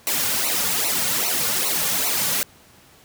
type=noise with flanger; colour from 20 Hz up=white; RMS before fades=-22 dBFS; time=0.07-2.43 s; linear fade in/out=0 ms; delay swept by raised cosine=0.59 to 3.09 ms; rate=2.5 Hz; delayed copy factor=-0.95; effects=pink hiss -51 dBFS RMS until 3.04 s + high-pass 60 Hz 12 dB/octave